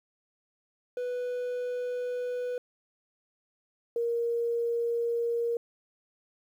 triangle / sine tone pair in turn, 493.9 / 469 Hz, B4 / A#4, 0 / +11 cents, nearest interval minor second, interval 89 cents, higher first, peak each -28 / -26 dBFS, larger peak second, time 0.97-2.58 / 3.96-5.57 s, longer neither, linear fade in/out 2 ms, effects 10-bit

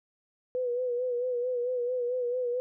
sine tone with vibrato, 493.9 Hz, B4, in tune, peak -27 dBFS, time 0.55-2.6 s, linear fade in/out 0 ms, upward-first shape sine, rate 4.5 Hz, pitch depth 52 cents each way, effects none

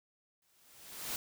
white noise with exponential growth, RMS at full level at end -36 dBFS, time 0.42-1.16 s, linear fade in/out 1 ms, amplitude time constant 160 ms, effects none

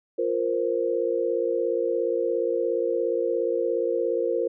sine chord, F suspended fourth, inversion none, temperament equal, 349.2 / 466.2 / 523.3 Hz, F4 / Bb4 / C5, 0 / 0 / 0 cents, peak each -28 / -25 / -27 dBFS, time 0.18-4.48 s, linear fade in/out 10 ms, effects none

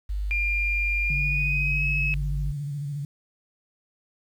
sine tone, 50.2 Hz, G1, 42 cents sharp, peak -25 dBFS, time 0.09-2.52 s, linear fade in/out 10 ms
sine tone with pitch glide, 2400 to 2572 Hz, D7 to E7, +37 to -43 cents, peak -23 dBFS, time 0.31-2.14 s, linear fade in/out 0 ms, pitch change +120 cents, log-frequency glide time 1.04-1.87 s
sine tone with vibrato, 143.7 Hz, D3, 37 cents flat, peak -28 dBFS, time 1.1-3.05 s, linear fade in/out 2 ms, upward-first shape square, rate 14 Hz, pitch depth 48 cents each way
effects tanh soft clip ceiling -13 dBFS + 9-bit

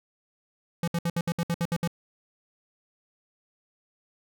square tone bursts, 170 Hz, F3, 46 cents flat, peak -25 dBFS, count 10, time 0.83-1.876 s, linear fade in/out 2 ms, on 47 ms, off 64 ms, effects none

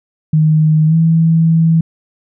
sine tone with pitch glide, 155.56 to 163.29 Hz, D#3 to E3, 0 to -16 cents, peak -7 dBFS, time 0.33-1.81 s, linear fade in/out 5 ms, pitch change +84 cents, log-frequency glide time 0.87-0.95 s, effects none

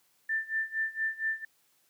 sine tone with tremolo, 1778 Hz, A6, 18 cents sharp, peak -26 dBFS, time 0.29-1.45 s, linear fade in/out 5 ms, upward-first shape sine, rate 4.3 Hz, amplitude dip 90%, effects white hiss -69 dBFS RMS until 1.89 s + high-pass 100 Hz 12 dB/octave

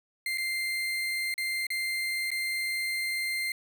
35% pulse tone with dropouts, 2093 Hz, C7, in tune, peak -27 dBFS, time 0.26-3.52 s, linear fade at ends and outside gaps 2 ms, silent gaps 0.375-0.381 / 1.341-1.379 / 1.668-1.703 / 2.305-2.315 s, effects none

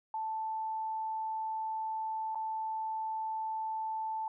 sine tone with dropouts, 880 Hz, A5, in tune, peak -33 dBFS, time 0.14-4.28 s, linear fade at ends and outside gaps 2 ms, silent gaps 2.348-2.355 s, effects none

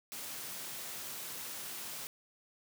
white high-pass noise, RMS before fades -43 dBFS, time 0.12-2.07 s, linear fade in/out 0 ms, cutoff 100 Hz, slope 48 dB/octave, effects none

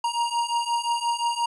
square beating tone pair, 938 / 943.7 Hz, A#5 / A#5, +11 / +21 cents, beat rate 5.7 Hz, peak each -28 / -26 dBFS, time 0.04-1.46 s, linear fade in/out 5 ms, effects resampled to 24000 Hz

